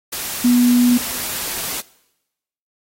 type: tone in noise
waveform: sine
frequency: 244.4 Hz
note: B3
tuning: 18 cents flat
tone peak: -10 dBFS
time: 0.44-0.98 s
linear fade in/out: 10 ms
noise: white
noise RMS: -25 dBFS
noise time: 0.12-1.81 s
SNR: +12 dB
effects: noise-tail reverb RT60 0.9 s tail -21 dB re dry + AAC 48 kbps